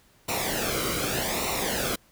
pink noise with flanger, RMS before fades -28 dBFS, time 0.28-1.96 s, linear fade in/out 10 ms, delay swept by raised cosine 0.61 to 1.17 ms, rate 0.84 Hz, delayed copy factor -0.7, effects pink hiss -60 dBFS RMS until 2.11 s

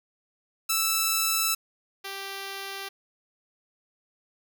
5% pulse tone pair in turn, 1318.5 / 392 Hz, E6 / G4, 0 / 0 cents, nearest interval octave + major sixth, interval 2100 cents, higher first, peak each -11 / -23 dBFS, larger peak first, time 0.69-1.55 / 2.04-2.89 s, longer first, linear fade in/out 10 ms, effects none

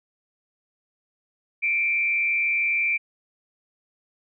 sine tone with frequency modulation, 2349 Hz, D7, in tune, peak -20 dBFS, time 1.62-2.98 s, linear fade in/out 20 ms, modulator 152 Hz, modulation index 0.47, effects none

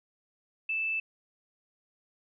sine tone, 2637 Hz, E7, in tune, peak -28 dBFS, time 0.69-1 s, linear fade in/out 5 ms, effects none

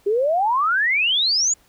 sine exponential sweep, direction up, 390 to 7090 Hz, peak -16 dBFS, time 0.06-1.54 s, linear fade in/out 10 ms, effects pink hiss -57 dBFS RMS until 1.68 s

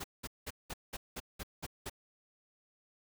pink noise bursts, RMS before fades -41 dBFS, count 9, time 0-1.898 s, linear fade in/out 10 ms, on 42 ms, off 190 ms, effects none

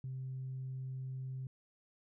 sine tone, 130.81 Hz, C3, in tune, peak -38 dBFS, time 0.04-1.47 s, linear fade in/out 2 ms, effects tanh soft clip ceiling -35 dBFS

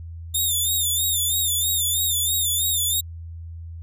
5% pulse tone with vibrato, 3609 Hz, A7, 43 cents sharp, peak -13 dBFS, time 0.34-3.01 s, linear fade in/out 10 ms, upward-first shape sine, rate 3.1 Hz, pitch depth 90 cents each way, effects added 83 Hz sine -33 dBFS peak until 3.82 s

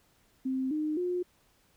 sine tone with pitch steps, 262 / 306.2 / 357.9 Hz, C4 / D#4 / F4, +2 / -28 / +42 cents, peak -28 dBFS, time 0.45-1.23 s, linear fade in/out 10 ms, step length 260 ms, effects pink hiss -67 dBFS RMS until 1.76 s

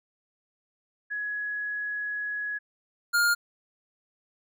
sine / square tone pair in turn, 1679 / 1411.9 Hz, G#6 / F6, +18 / +18 cents, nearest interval minor third, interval 300 cents, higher first, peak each -29 / -21 dBFS, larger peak second, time 1.1-2.59 / 3.13-3.35 s, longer first, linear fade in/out 20 ms, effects none

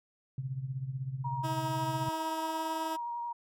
sine tone with tremolo, 132 Hz, C3, 16 cents sharp, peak -30 dBFS, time 0.38-2.09 s, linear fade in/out 2 ms, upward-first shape triangle, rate 16 Hz, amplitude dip 80%
sine tone with vibrato, 947 Hz, A#5, 27 cents sharp, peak -34 dBFS, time 1.24-3.33 s, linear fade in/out 10 ms, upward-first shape triangle, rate 11 Hz, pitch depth 16 cents each way
15% pulse tone with pitch glide, 319.9 to 322.3 Hz, D#4 to E4, +48 to -39 cents, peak -29 dBFS, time 1.43-2.97 s, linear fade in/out 20 ms, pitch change +13 cents, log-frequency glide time 1.6-2.81 s
effects none

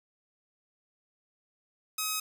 5% pulse tone, 1268 Hz, D#6, 32 cents sharp, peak -18 dBFS, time 1.98-2.2 s, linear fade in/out 5 ms, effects none

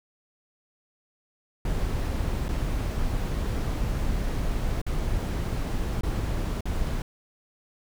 brown noise with dropouts, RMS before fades -27 dBFS, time 1.65-7.02 s, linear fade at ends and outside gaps 2 ms, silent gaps 2.483-2.489 / 4.816-4.865 / 6.01-6.033 / 6.608-6.655 s, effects none

